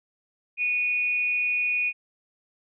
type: tone with amplitude modulation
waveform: sine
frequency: 2466 Hz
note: D#7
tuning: 16 cents flat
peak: -20 dBFS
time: 0.57-1.93 s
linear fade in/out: 50 ms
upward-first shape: sine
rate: 247 Hz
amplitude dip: 45%
effects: none